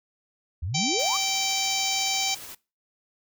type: exponential sweep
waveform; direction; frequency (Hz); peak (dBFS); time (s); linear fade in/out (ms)
sine; up; 73.42 to 1244.5; -27; 0.62-1.17; 10
type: harmonic tone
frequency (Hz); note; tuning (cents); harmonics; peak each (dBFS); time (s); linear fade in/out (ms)
777; G5; -16; 1 / 3 / 4 / 5 / 6 / 7 / 8 / 9; -32 / -32 / -32 / -32 / -32 / -32 / -32 / -32; 0.74-2.35; 10
type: noise with tremolo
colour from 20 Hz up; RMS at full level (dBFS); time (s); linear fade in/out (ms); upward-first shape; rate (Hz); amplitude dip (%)
white; -40; 0.99-2.55; 5; sine; 14; 25
effects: noise-tail reverb RT60 0.3 s tail -22 dB re dry